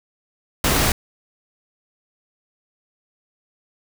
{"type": "noise", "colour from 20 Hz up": "pink", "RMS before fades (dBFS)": -18, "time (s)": [0.64, 0.92], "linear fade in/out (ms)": 2, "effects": []}